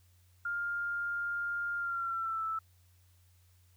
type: tone with pitch glide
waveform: sine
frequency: 1404 to 1317.6 Hz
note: F6 to E6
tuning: +9 to -1 cents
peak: -32 dBFS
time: 0.45-2.59 s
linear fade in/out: 5 ms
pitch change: -110 cents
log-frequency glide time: 1.77-2.44 s
effects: added 90 Hz sine -62 dBFS peak until 3.76 s + white hiss -71 dBFS RMS until 3.76 s